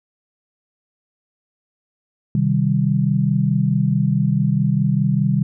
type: chord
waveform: sine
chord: C minor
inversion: none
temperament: equal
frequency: 130.81 / 155.56 / 196 Hz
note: C3 / Eb3 / G3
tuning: 0 / 0 / 0 cents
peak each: -19 dBFS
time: 2.35-5.43 s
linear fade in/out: 2 ms
effects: none